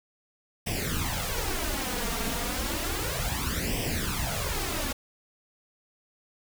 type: noise with flanger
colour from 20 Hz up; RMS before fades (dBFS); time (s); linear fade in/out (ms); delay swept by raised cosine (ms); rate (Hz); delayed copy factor
pink; -30; 0.66-4.93; 10; 0.36 to 4.36; 0.32; +0.75
effects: none